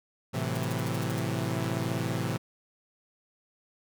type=chord; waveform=sawtooth; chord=F# half-diminished seventh; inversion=first; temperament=equal; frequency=110 / 130.81 / 164.81 / 185 Hz; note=A2 / C3 / E3 / F#3; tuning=0 / 0 / 0 / 0 cents; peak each=-29 / -29 / -30 / -35 dBFS; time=0.33-2.38 s; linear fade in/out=20 ms
type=noise bursts; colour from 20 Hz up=white; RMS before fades=-42 dBFS; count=9; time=0.55-1.195 s; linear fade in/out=5 ms; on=21 ms; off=57 ms
effects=none